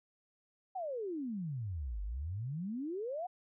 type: exponential two-way sweep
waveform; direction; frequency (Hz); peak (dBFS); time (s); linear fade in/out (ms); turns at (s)
sine; down then up; 784 to 47.18 to 752; -36; 0.75-3.27; 10; 2.02
effects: none